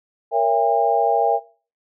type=chord; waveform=sine; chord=A# diminished seventh; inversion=none; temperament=just; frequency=466.2 / 559.4 / 671.3 / 805.5 Hz; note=A#4 / C#5 / E5 / G5; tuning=0 / +16 / +31 / +47 cents; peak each=-21 / -25 / -21 / -19 dBFS; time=0.31-1.4 s; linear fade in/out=50 ms; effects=noise-tail reverb RT60 0.4 s tail -19 dB re dry